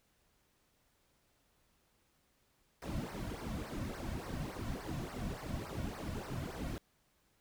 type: noise with flanger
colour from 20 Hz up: brown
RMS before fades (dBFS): -41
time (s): 2.82-6.78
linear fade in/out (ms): 0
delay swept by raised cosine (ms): 0.28 to 2.48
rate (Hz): 3.5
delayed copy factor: -0.9
effects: pink hiss -74 dBFS RMS until 7.4 s